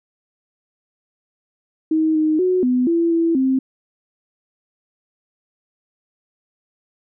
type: tone with pitch steps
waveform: sine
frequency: 316 / 310.6 / 367.1 / 250.9 / 336.3 / 332.2 / 263.4 Hz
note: D#4 / D#4 / F#4 / B3 / E4 / E4 / C4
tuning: +27 / -3 / -14 / +28 / +35 / +13 / +12 cents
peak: -14 dBFS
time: 1.91-3.59 s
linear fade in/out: 5 ms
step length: 240 ms
effects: none